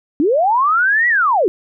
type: linear two-way sweep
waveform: sine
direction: up then down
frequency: 269.1 to 1966 to 324 Hz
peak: -11 dBFS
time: 0.2-1.48 s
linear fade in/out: 0 ms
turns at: 1.08 s
effects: none